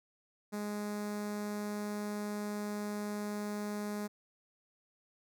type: tone with notch filter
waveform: sawtooth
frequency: 207.7 Hz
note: G#3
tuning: in tune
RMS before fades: -38 dBFS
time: 0.52-4.08 s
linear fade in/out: 20 ms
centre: 3000 Hz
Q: 1.2
effects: none